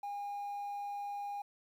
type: tone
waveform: triangle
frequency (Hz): 812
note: G#5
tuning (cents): -39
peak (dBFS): -35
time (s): 0.03-1.42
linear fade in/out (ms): 5
effects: tanh soft clip ceiling -32 dBFS + 11-bit